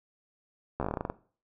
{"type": "slowing click train", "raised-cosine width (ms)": 1, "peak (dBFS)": -17, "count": 12, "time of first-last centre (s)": [0.8, 1.1], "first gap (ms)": 13, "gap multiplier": 1.14, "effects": ["noise-tail reverb RT60 0.4 s tail -17 dB re dry"]}